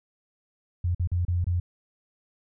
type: tone with dropouts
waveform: sine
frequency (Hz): 88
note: F2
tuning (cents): +14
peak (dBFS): -22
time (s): 0.84-1.6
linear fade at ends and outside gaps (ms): 5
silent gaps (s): 0.948-0.996 / 1.074-1.116 / 1.251-1.281 / 1.444-1.467
effects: none